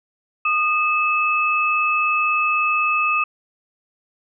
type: tone pair together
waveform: sine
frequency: 1226.1 / 2598 Hz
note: D#6 / E7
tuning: -26 / -26 cents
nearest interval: octave + minor second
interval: 1300 cents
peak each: -19 dBFS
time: 0.45-3.24 s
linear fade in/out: 5 ms
effects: none